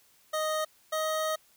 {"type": "tone pair in turn", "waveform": "25% pulse", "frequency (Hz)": [622.3, 627.7], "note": ["D#5", "D#5"], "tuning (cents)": [0, 15], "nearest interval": "unison", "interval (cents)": 15, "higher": "second", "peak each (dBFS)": -24, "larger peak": "neither", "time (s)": [[0.33, 0.65], [0.92, 1.36]], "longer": "second", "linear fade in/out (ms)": 10, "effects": ["white hiss -63 dBFS RMS until 1.56 s"]}